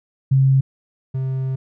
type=tone pair in turn; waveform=sine / triangle; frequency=134.3 / 131.92 Hz; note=C3 / C3; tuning=+46 / +15 cents; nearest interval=unison; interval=31 cents; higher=first; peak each=-11 / -18 dBFS; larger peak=first; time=0.31-0.61 / 1.14-1.56 s; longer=second; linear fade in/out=10 ms; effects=none